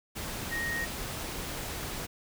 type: tone in noise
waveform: sine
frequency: 1868 Hz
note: A#6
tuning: 3 cents sharp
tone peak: -31 dBFS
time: 0.51-0.86 s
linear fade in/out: 20 ms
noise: pink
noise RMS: -37 dBFS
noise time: 0.15-2.07 s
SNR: +3 dB
effects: none